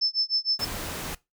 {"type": "tone with tremolo", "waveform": "sine", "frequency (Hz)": 5274, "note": "E8", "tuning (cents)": 0, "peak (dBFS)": -20, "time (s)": [0.01, 0.65], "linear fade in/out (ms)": 10, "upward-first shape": "sine", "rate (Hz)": 6.5, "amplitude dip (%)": 100}
{"type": "noise", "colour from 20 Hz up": "pink", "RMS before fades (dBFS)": -34, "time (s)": [0.59, 1.15], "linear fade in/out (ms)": 5}
{"effects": ["noise-tail reverb RT60 0.2 s tail -20 dB re dry"]}